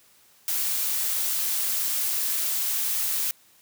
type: noise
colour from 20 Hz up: blue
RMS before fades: -26 dBFS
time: 0.48-3.31 s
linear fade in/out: 0 ms
effects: white hiss -58 dBFS RMS until 3.61 s + high-pass 60 Hz 12 dB/octave